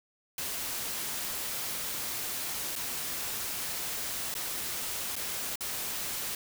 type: noise with dropouts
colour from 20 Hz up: white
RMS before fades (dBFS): -35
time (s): 0.38-6.35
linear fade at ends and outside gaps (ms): 2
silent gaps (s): 2.755-2.761 / 4.341-4.351 / 5.156-5.163 / 5.557-5.607
effects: none